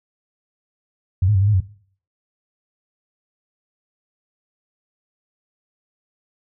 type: tone with pitch steps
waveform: sine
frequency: 92.3 / 105.9 / 94.9 / 100.2 / 106.1 / 93.4 Hz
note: F#2 / G#2 / F#2 / G2 / G#2 / F#2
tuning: -4 / +34 / +44 / +38 / +38 / +17 cents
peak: -13 dBFS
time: 1.22-1.604 s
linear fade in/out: 5 ms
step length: 64 ms
effects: noise-tail reverb RT60 0.5 s tail -18 dB re dry